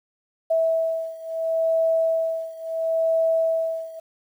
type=beating tone pair; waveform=sine; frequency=652 / 652.73 Hz; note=E5 / E5; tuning=-19 / -17 cents; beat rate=0.73 Hz; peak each=-22 / -24 dBFS; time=0.5-4 s; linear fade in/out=10 ms; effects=9-bit